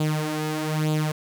sawtooth tone with flanger, 154.2 Hz, D#3, 15 cents flat, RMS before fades -25 dBFS, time 0-1.12 s, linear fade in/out 5 ms, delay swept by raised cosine 0.26 to 4.16 ms, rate 1.1 Hz, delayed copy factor +0.65, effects none

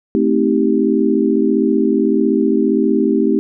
sine chord, A half-diminished seventh, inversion none, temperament equal with one note detuned, 220 / 261.6 / 317.3 / 392 Hz, A3 / C4 / Eb4 / G4, 0 / 0 / +34 / 0 cents, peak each -17 dBFS, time 0.15-3.39 s, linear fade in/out 0 ms, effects none

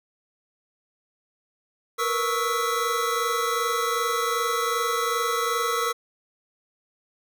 square tone cluster, 465 / 487.6 / 1113 / 1305 / 1997 Hz, A#4 / B4 / C#6 / E6 / B6, -4 / -22 / +7 / -18 / +19 cents, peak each -30 / -34 / -30 / -27 / -35 dBFS, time 1.98-5.93 s, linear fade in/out 20 ms, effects none

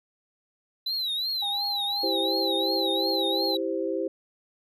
triangle tone with vibrato, 3971 Hz, B7, 9 cents sharp, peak -25 dBFS, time 0.86-3.57 s, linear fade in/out 5 ms, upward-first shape triangle, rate 2.8 Hz, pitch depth 150 cents each way
sine tone, 811 Hz, G#5, 41 cents flat, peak -33 dBFS, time 1.42-3.55 s, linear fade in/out 5 ms
sine chord, C major, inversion first, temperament equal, 329.6 / 392 / 523.3 Hz, E4 / G4 / C5, 0 / 0 / 0 cents, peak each -30 dBFS, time 2.03-4.08 s, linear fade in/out 5 ms
effects none

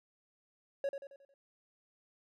triangle tone with echo, 554.4 Hz, C#5, in tune, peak -29 dBFS, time 0.84-0.89 s, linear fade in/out 2 ms, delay 90 ms, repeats 5, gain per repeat -7 dB, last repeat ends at 1.34 s, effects none

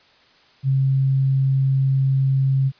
sine tone, 134.6 Hz, C3, 49 cents sharp, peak -15 dBFS, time 0.63-2.72 s, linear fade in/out 50 ms, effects white hiss -54 dBFS RMS until 2.79 s + resampled to 11025 Hz

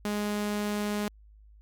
sawtooth tone, 207.7 Hz, G#3, in tune, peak -24 dBFS, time 0.05-1.08 s, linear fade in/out 2 ms, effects added 52 Hz sine -51 dBFS peak until 1.61 s + MP3 96 kbps

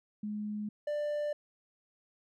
sine / triangle tone pair in turn, 210 / 591.6 Hz, G#3 / D5, +19 / +13 cents, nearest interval octave + tritone, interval 1794 cents, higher second, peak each -34 / -29 dBFS, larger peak second, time 0.23-0.69 / 0.87-1.33 s, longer neither, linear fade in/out 5 ms, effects none

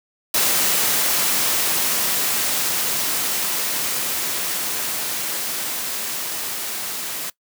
white noise with level ramp, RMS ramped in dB -18 to -28 dBFS, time 0.34-7.3 s, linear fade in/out 5 ms, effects noise-tail reverb RT60 0.1 s tail -21 dB re dry + high-pass 150 Hz 12 dB/octave

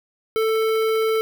square tone with notch filter, 442.5 Hz, A4, 10 cents sharp, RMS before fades -20 dBFS, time 0.36-1.21 s, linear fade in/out 0 ms, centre 7100 Hz, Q 0.65, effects none

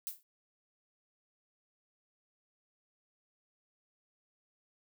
violet noise with exponential decay, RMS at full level -35 dBFS, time 0.07-0.23 s, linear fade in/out 0 ms, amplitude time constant 34 ms, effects none

